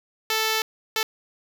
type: tone bursts at uneven times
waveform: 5% pulse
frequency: 440 Hz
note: A4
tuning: in tune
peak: -10 dBFS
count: 2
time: 0.3-0.62 / 0.96-1.03 s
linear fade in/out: 2 ms
effects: none